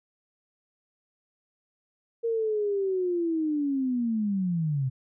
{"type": "linear sweep", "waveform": "sine", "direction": "down", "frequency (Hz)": [466.2, 126.1], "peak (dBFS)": -24, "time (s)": [2.23, 4.9], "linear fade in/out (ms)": 20, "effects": []}